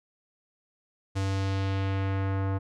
square tone with low-pass filter sweep, 97 Hz, G2, 18 cents flat, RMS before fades -28 dBFS, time 1.15-2.59 s, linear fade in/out 20 ms, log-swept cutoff 7600 to 1200 Hz, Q 1.1, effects none

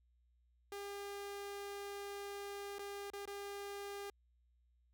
sawtooth tone with dropouts, 402.3 Hz, G4, 45 cents sharp, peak -40 dBFS, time 0.72-4.1 s, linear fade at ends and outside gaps 2 ms, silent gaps 2.785-2.792 / 3.102-3.134 / 3.255-3.275 s, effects added 60 Hz sine -70 dBFS peak until 4.93 s

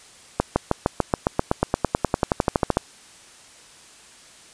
accelerating click train, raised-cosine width 1 ms, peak -3 dBFS, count 23, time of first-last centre 0.4-2.771 s, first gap 160 ms, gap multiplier 0.96, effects white hiss -48 dBFS RMS until 4.53 s + resampled to 22050 Hz

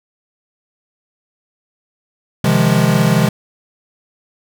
square chord, F minor seventh, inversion second, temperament equal with one note detuned, 130.81 / 155.56 / 173.11 / 207.7 Hz, C3 / Eb3 / F3 / Ab3, 0 / 0 / -15 / 0 cents, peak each -17 dBFS, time 2.44-3.29 s, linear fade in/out 5 ms, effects none

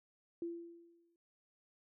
sine tone with exponential decay, 339.6 Hz, F4, 48 cents flat, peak -36 dBFS, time 0.42-1.16 s, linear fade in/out 2 ms, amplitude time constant 160 ms, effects none

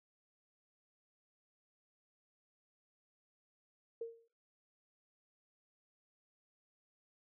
sine tone with exponential decay, 460.2 Hz, A#4, 22 cents flat, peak -36 dBFS, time 4.01-4.28 s, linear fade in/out 5 ms, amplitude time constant 57 ms, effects noise-tail reverb RT60 0.5 s tail -22 dB re dry

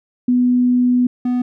sine / triangle tone pair in turn, 247.6 / 247.6 Hz, B3 / B3, +5 / +5 cents, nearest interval unison, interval 0 cents, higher neither, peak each -11 / -13 dBFS, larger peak first, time 0.28-1.07 / 1.25-1.42 s, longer first, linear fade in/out 5 ms, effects none

